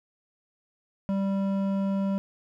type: tone with hard clipping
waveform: triangle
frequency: 195.7 Hz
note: G3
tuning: 3 cents flat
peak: -26 dBFS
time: 1.09-2.18 s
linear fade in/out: 0 ms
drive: 14 dB
effects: none